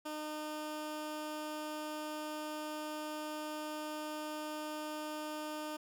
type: tone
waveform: 15% pulse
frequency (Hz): 305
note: D#4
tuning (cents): -34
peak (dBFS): -33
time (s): 0.05-5.77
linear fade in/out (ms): 10
effects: none